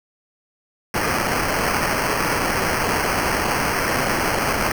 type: noise with sample-and-hold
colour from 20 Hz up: blue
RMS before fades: -21 dBFS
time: 0.94-4.72 s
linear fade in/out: 2 ms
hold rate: 3675 Hz
effects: none